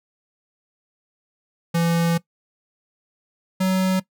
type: tone pair in turn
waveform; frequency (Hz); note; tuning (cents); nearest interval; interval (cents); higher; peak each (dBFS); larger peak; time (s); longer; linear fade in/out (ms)
square; 168.4 / 187.45; E3 / F#3; +37 / +23; major second; 186; second; -18; neither; 1.74-2.18 / 3.6-4; first; 10
effects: noise-tail reverb RT60 0.1 s tail -19 dB re dry